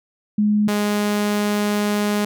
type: tone pair in turn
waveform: sine / sawtooth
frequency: 209.5 / 207.3 Hz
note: G#3 / G#3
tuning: +15 / -3 cents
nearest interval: unison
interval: 18 cents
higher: first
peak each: -14 dBFS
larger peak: neither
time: 0.38-0.68 / 0.68-2.25 s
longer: second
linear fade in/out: 5 ms
effects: none